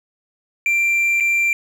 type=tone with dropouts; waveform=triangle; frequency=2362 Hz; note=D7; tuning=9 cents sharp; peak=-13 dBFS; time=0.66-1.53 s; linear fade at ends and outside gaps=1 ms; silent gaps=1.201-1.206 s; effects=none

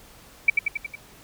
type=tone with echo; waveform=sine; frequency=2312 Hz; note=D7; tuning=28 cents flat; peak=-11 dBFS; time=0.48-0.5 s; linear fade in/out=5 ms; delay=91 ms; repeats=5; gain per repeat=-4 dB; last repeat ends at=0.955 s; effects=pink hiss -50 dBFS RMS until 1.23 s

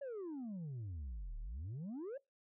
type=exponential two-way sweep; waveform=sine; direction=down then up; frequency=580 to 35.12 to 580 Hz; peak=-39 dBFS; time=0.01-2.18 s; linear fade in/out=10 ms; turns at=1.38 s; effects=noise-tail reverb RT60 0.2 s tail -24 dB re dry + tanh soft clip ceiling -41 dBFS

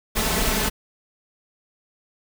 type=noise with comb filter; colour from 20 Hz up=pink; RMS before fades=-22 dBFS; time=0.15-0.7 s; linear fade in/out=20 ms; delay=4.6 ms; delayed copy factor=+0.65; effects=none

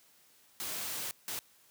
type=noise bursts at uneven times; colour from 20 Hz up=white; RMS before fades=-38 dBFS; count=2; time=0.6-1.11 / 1.28-1.39 s; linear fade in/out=0 ms; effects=white hiss -64 dBFS RMS until 1.7 s + high-pass 80 Hz 12 dB/octave

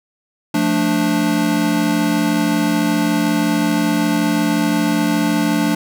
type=chord; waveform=square; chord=D minor; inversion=first; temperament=equal; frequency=174.61 / 220 / 293.7 Hz; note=F3 / A3 / D4; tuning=0 / 0 / 0 cents; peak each=-22 / -20 / -18 dBFS; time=0.54-5.75 s; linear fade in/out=5 ms; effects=none

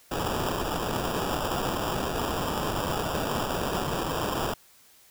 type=noise with sample-and-hold; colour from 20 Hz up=violet; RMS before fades=-29 dBFS; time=0.11-4.54 s; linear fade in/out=5 ms; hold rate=2100 Hz; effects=white hiss -57 dBFS RMS until 5.1 s

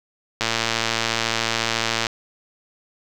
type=click train; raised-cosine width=0.2 ms; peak=-3 dBFS; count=190; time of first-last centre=0.41-2.068 s; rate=114 Hz; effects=7-bit

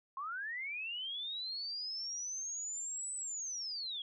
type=linear two-way sweep; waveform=sine; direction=up then down; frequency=1046.5 to 8070 to 3242 Hz; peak=-38 dBFS; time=0.17-4.02 s; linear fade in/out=2 ms; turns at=3.15 s; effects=none

